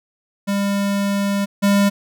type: tone pair in turn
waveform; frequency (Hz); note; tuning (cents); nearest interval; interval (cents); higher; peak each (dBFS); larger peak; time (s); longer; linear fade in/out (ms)
square; 200 / 200.7; G3 / G3; +35 / +41; unison; 6; second; -18 / -13; second; 0.47-1.46 / 1.62-1.9; first; 20
effects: none